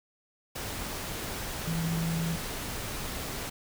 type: tone in noise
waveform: sine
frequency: 164.9 Hz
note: E3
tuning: 1 cent sharp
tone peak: -28 dBFS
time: 1.67-2.36 s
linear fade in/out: 10 ms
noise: pink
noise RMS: -36 dBFS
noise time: 0.55-3.5 s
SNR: +5 dB
effects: none